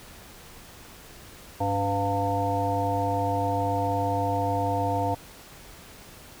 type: harmonic tone with a mistuned harmonic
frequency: 100 Hz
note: G2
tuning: 35 cents sharp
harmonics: 1 / 3 / 5 / 7 / 9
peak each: -29 / -32 / -31 / -28 / -29 dBFS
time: 1.6-5.15 s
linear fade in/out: 10 ms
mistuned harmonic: 3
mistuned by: -79 cents
effects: pink hiss -47 dBFS RMS until 6.4 s